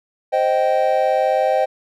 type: chord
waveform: triangle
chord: C minor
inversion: none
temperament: equal with one note detuned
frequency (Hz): 523.3 / 622.3 / 777.2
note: C5 / Eb5 / G5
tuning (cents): 0 / 0 / -15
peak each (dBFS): -17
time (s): 0.32-1.66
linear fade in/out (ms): 20
effects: none